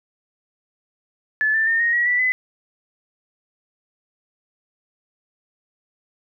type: tone with pitch steps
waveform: sine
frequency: 1730 / 1774.5 / 1820.2 / 1867.1 / 1915.1 / 1964.4 / 2015 Hz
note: A6 / A6 / A#6 / A#6 / A#6 / B6 / B6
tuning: -30 / +14 / -42 / +2 / +46 / -10 / +34 cents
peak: -16 dBFS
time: 1.41-2.32 s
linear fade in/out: 0 ms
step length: 130 ms
effects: none